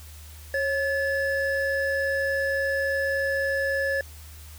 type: tone pair together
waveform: triangle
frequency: 546.5 / 1723 Hz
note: C#5 / A6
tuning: -25 / -37 cents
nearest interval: octave + minor sixth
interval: 1988 cents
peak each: -24 dBFS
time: 0.54-4.01 s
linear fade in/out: 2 ms
effects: added 76 Hz sine -42 dBFS peak until 4.58 s + white hiss -49 dBFS RMS until 4.58 s